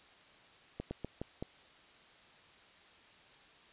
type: slowing click train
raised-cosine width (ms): 2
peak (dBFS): -25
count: 5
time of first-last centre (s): 0.8-1.425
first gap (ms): 110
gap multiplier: 1.24
effects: white hiss -60 dBFS RMS until 3.72 s + resampled to 8000 Hz